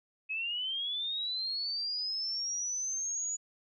sine linear sweep, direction up, 2539 to 6890 Hz, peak -32 dBFS, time 0.29-3.37 s, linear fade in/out 20 ms, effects none

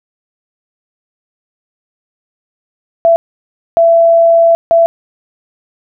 sine tone bursts at uneven times, 669 Hz, E5, 25 cents sharp, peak -4 dBFS, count 3, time 3.05-3.16 / 3.77-4.55 / 4.71-4.86 s, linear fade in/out 0 ms, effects none

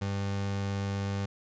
30% pulse tone, 99.1 Hz, G2, 19 cents sharp, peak -27 dBFS, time 0.01-1.26 s, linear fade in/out 10 ms, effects resampled to 16000 Hz

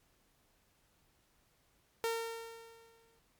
sawtooth tone with exponential decay, 457.3 Hz, A#4, 33 cents flat, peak -27 dBFS, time 2.04-3.19 s, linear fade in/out 0 ms, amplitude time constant 250 ms, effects pink hiss -72 dBFS RMS until 3.39 s + MP3 96 kbps

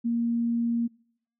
sine tone, 234.1 Hz, A#3, 8 cents sharp, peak -23 dBFS, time 0.04-0.88 s, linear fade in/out 20 ms, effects noise-tail reverb RT60 0.7 s tail -26 dB re dry

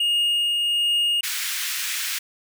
triangle tone with tremolo, 2850 Hz, F7, 34 cents sharp, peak -16 dBFS, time 0-1.21 s, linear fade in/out 5 ms, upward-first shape triangle, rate 1.3 Hz, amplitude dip 25%
pink high-pass noise, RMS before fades -27 dBFS, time 1.23-2.19 s, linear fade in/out 10 ms, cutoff 1700 Hz, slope 24 dB/octave
effects none

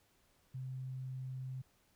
sine tone, 130.1 Hz, C3, 9 cents flat, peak -40 dBFS, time 0.54-1.62 s, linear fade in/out 10 ms, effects pink hiss -72 dBFS RMS until 1.95 s

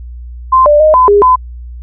sine tone with pitch steps, 1040 / 591 / 619 / 1013 / 408.5 / 1013 Hz, C6 / D5 / D#5 / B5 / G#4 / B5, -11 / +11 / -9 / +44 / -29 / +44 cents, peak -3 dBFS, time 0.52-1.36 s, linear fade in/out 10 ms, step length 140 ms, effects added 60 Hz sine -24 dBFS peak until 1.82 s

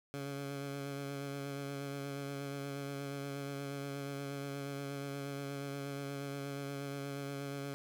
15% pulse tone with vibrato, 140 Hz, C#3, 18 cents sharp, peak -33 dBFS, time 0.14-7.74 s, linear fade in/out 0 ms, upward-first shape sine, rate 8.4 Hz, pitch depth 19 cents each way, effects none

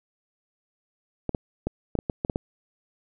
clicks, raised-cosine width 2 ms, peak -12 dBFS, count 9, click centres 1.293 / 1.348 / 1.67 / 1.953 / 1.989 / 2.098 / 2.249 / 2.298 / 2.359 s, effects none

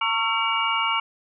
sine tone cluster, 911 / 1107 / 1351 / 2277 / 2839 Hz, A#5 / C#6 / E6 / C#7 / F7, -40 / -3 / +42 / +46 / +28 cents, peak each -27 dBFS, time 0.01-1 s, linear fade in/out 5 ms, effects none

